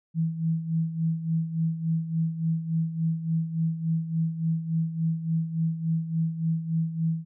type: tone with tremolo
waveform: sine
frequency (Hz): 162.9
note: E3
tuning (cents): -20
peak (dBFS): -21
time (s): 0.14-7.25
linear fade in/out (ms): 50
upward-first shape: sine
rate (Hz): 3.5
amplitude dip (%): 70
effects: none